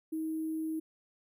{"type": "tone with sample-and-hold", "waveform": "sine", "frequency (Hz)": 317.1, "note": "D#4", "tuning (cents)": 33, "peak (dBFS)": -32, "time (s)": [0.12, 0.8], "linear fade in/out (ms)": 10, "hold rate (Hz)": 11025, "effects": []}